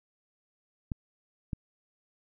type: clicks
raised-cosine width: 5 ms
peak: -20 dBFS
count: 2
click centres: 0.918 / 1.532 s
effects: none